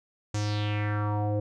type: tone with low-pass filter sweep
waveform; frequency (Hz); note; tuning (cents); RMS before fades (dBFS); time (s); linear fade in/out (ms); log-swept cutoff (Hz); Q
square; 104.6; G#2; +13; -28; 0.34-1.4; 5; 7000 to 500; 3.4
effects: none